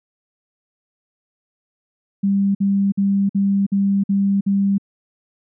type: tone bursts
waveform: sine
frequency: 197.9 Hz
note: G3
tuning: 17 cents sharp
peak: -14 dBFS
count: 7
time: 2.23-4.782 s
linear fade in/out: 10 ms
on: 320 ms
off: 52 ms
effects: none